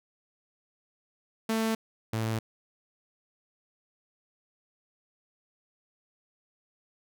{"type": "tone pair in turn", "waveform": "sawtooth", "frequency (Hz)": [222.8, 111.4], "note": ["A3", "A2"], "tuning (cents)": [22, 22], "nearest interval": "octave", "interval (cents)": 1200, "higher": "first", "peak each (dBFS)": [-22, -24], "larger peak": "first", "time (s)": [[1.49, 1.75], [2.13, 2.39]], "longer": "neither", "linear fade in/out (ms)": 5, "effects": []}